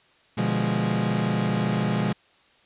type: chord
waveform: 40% pulse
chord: B diminished seventh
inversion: none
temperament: equal with one note detuned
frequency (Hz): 123.47 / 148.88 / 174.61 / 207.7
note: B2 / D3 / F3 / Ab3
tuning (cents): 0 / +24 / 0 / 0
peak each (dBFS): -27 / -30 / -27 / -25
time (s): 0.37-2.13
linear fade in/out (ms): 10
effects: white hiss -59 dBFS RMS until 2.65 s + resampled to 8000 Hz